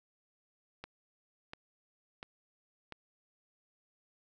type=click train; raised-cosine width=0.3 ms; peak=-27 dBFS; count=4; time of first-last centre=0.84-2.923 s; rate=1.44 Hz; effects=none

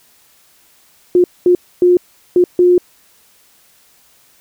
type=tone bursts at uneven times; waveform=sine; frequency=356.9 Hz; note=F4; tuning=38 cents sharp; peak=-6 dBFS; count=5; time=1.15-1.24 / 1.46-1.55 / 1.82-1.97 / 2.36-2.44 / 2.59-2.78 s; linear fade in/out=2 ms; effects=white hiss -51 dBFS RMS until 4.4 s

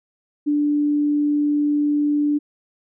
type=tone; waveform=sine; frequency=293.7 Hz; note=D4; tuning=in tune; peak=-16 dBFS; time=0.46-2.39 s; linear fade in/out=20 ms; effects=none

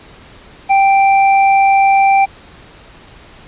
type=tone with hard clipping; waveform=sine; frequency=784 Hz; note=G5; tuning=in tune; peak=-9 dBFS; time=0.69-2.26 s; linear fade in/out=20 ms; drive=18 dB; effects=pink hiss -40 dBFS RMS until 3.47 s + resampled to 8000 Hz

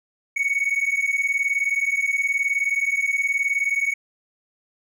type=beating tone pair; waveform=triangle; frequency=2217 / 2236 Hz; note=C#7 / C#7; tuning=0 / +14 cents; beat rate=19 Hz; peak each=-20 dBFS; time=0.36-3.94 s; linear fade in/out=10 ms; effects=tanh soft clip ceiling -14 dBFS

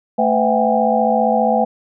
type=tone cluster; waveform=sine; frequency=222.3 / 505 / 661 / 753 / 808 Hz; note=A3 / B4 / E5 / F#5 / G#5; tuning=+18 / +39 / +5 / +30 / -48 cents; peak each=-19 dBFS; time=0.18-1.65 s; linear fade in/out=10 ms; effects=none

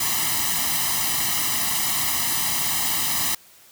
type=noise with comb filter; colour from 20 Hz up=white; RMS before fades=-23 dBFS; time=0-3.35 s; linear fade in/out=5 ms; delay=1 ms; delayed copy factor=+0.8; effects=white hiss -51 dBFS RMS until 3.71 s + high-pass 80 Hz 12 dB/octave

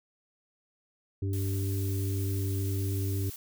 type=harmonic tone; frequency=97.7 Hz; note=G2; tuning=5 cents flat; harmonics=1 / 3 / 4; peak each=-28 / -38 / -40 dBFS; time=1.22-3.3 s; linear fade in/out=5 ms
type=noise; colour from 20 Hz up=blue; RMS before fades=-43 dBFS; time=1.33-3.36 s; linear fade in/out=2 ms
effects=none

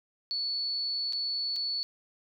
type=tone with dropouts; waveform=sine; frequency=4435 Hz; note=C#8; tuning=in tune; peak=-29 dBFS; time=0.31-1.83 s; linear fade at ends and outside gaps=0 ms; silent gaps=1.125-1.132 / 1.56-1.564 s; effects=none

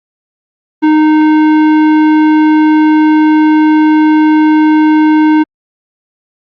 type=tone with tanh clipping; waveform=triangle; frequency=308.6 Hz; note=D#4; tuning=14 cents flat; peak=-6 dBFS; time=0.82-5.44 s; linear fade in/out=20 ms; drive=18 dB; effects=Opus 32 kbps

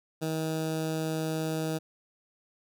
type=tone with notch filter; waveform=15% pulse; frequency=158.8 Hz; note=D#3; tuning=36 cents sharp; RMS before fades=-31 dBFS; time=0.21-1.79 s; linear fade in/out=20 ms; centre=2000 Hz; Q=1.2; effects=none

